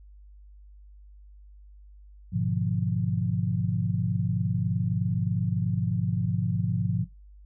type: chord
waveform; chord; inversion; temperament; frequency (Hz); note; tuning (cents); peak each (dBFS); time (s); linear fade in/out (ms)
sine; G# diminished seventh; none; equal; 103.83 / 123.47 / 146.83 / 174.61; G#2 / B2 / D3 / F3; 0 / 0 / 0 / 0; -29 / -30 / -32 / -28; 2.32-7.05; 20
effects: noise-tail reverb RT60 0.2 s tail -17 dB re dry + added 50 Hz sine -47 dBFS peak until 7.45 s